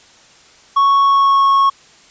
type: tone with pitch glide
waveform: triangle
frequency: 1108.7 to 1099.1 Hz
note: C#6 to C#6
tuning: 0 to -15 cents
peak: -7 dBFS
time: 0.76-1.7 s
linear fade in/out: 10 ms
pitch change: -15 cents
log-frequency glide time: 1.03-1.43 s
effects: white hiss -46 dBFS RMS until 2.1 s + resampled to 16000 Hz